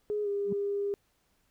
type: tone with pitch glide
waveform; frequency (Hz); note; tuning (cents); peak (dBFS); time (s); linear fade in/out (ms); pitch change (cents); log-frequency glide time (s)
sine; 418.2 to 403.3; G#4 to G4; +12 to +49; -28; 0.1-0.94; 0; -63; 0.23-0.28
type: tone with exponential growth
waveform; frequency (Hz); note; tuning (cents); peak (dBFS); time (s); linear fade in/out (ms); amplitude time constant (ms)
sine; 196; G3; 0; -27; 0.44-0.53; 5; 19
effects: tanh soft clip ceiling -18 dBFS + pink hiss -72 dBFS RMS until 1.5 s